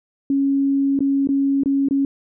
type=tone with dropouts; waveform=sine; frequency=275.9 Hz; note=C#4; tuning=8 cents flat; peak=-15 dBFS; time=0.3-2.05 s; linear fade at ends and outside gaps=2 ms; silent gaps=0.991-1.005 / 1.273-1.289 / 1.635-1.658 / 1.886-1.909 s; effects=none